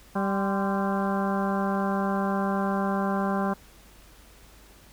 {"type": "harmonic tone with a mistuned harmonic", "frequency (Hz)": 196, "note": "G3", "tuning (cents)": 0, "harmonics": [1, 2, 3, 4, 5, 6, 7, 8], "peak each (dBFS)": [-26, -33, -33, -32, -33, -38, -38, -39], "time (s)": [0.15, 3.54], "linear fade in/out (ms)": 10, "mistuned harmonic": 5, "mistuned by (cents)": 90, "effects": ["added 50 Hz sine -54 dBFS peak until 4.92 s", "pink hiss -54 dBFS RMS until 4.92 s"]}